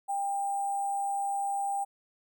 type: tone with sample-and-hold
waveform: sine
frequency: 796 Hz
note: G5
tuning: 26 cents sharp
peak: -28 dBFS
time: 0.08-1.85 s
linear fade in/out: 20 ms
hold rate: 8820 Hz
effects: none